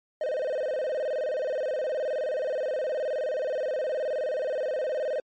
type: tone with vibrato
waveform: triangle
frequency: 563 Hz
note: C#5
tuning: 27 cents sharp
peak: -24 dBFS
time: 0.21-5.2 s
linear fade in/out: 2 ms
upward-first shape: square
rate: 19 Hz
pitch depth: 160 cents each way
effects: MP3 32 kbps